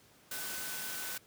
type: tone in noise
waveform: sine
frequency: 1506 Hz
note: F#6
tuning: 30 cents sharp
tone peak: -46 dBFS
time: 0.31-1.18 s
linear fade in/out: 5 ms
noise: white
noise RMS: -40 dBFS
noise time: 0.31-1.18 s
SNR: -9 dB
effects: pink hiss -62 dBFS RMS until 1.26 s + high-pass 100 Hz 12 dB/octave